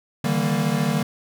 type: chord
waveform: square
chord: E half-diminished seventh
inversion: third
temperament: equal with one note detuned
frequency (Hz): 146.83 / 160.68 / 196 / 233.1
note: D3 / E3 / G3 / Bb3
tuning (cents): 0 / -44 / 0 / 0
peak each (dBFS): -26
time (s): 0.24-1.03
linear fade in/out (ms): 5
effects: none